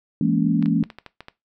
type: chord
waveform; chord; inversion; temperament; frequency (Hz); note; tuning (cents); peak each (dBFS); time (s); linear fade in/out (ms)
sine; A# half-diminished seventh; second; just; 167.82 / 209.8 / 233.1 / 279.7; E3 / G#3 / A#3 / C#4; +31 / +18 / 0 / +16; -22; 0.21-0.83; 2
type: clicks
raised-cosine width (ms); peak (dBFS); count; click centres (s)
0.3; -21; 8; 0.626 / 0.659 / 0.838 / 0.902 / 0.986 / 1.063 / 1.206 / 1.284
effects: noise-tail reverb RT60 0.2 s tail -18 dB re dry